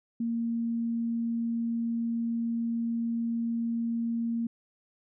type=tone; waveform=sine; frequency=231.7 Hz; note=A#3; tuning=10 cents flat; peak=-27 dBFS; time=0.2-4.47 s; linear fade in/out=5 ms; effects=none